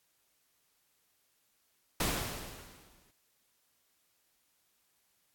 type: noise with exponential decay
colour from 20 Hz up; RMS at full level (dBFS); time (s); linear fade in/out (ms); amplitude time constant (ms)
pink; -29; 2-3.11; 5; 240
effects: white hiss -74 dBFS RMS until 5.34 s + AAC 64 kbps